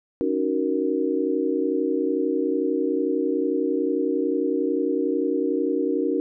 sine chord, D# minor seventh, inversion third, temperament just, 280 / 311.1 / 373.4 / 466.7 Hz, C#4 / D#4 / F#4 / A#4, +18 / 0 / +16 / +2 cents, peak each -26 dBFS, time 0.21-6.2 s, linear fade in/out 0 ms, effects none

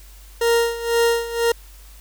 40% pulse tone with tremolo, 466.2 Hz, A#4, in tune, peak -13 dBFS, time 0.41-1.52 s, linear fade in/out 5 ms, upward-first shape sine, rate 2 Hz, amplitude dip 80%, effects added 49 Hz sine -41 dBFS peak until 2 s + white hiss -49 dBFS RMS until 2 s

